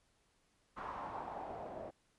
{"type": "noise with low-pass filter sweep", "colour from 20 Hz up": "white", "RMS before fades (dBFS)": -45, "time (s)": [0.76, 1.91], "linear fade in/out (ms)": 20, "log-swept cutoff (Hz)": [1100, 600], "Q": 3.6, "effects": ["pink hiss -75 dBFS RMS until 2.18 s", "resampled to 24000 Hz"]}